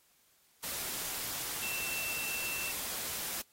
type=tone in noise; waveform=sine; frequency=2684 Hz; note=E7; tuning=31 cents sharp; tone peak=-37 dBFS; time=1.62-2.72 s; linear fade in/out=10 ms; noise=white; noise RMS=-38 dBFS; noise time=0.63-3.42 s; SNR=-2 dB; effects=white hiss -68 dBFS RMS until 3.52 s + AAC 48 kbps